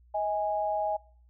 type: tone pair together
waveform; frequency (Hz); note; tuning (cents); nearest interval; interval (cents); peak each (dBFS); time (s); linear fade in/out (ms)
sine; 634 / 826.3; D#5 / G#5; +32 / -9; perfect fourth; 459; -30 / -29; 0.14-0.97; 10
effects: noise-tail reverb RT60 0.5 s tail -23 dB re dry + added 60 Hz sine -56 dBFS peak until 1.29 s